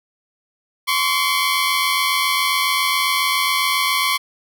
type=tone pair together; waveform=15% pulse; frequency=1043.7 / 1131 Hz; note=C6 / C#6; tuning=-5 / +34 cents; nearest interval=minor second; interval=139 cents; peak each=-13 dBFS; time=0.87-4.18 s; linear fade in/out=20 ms; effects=none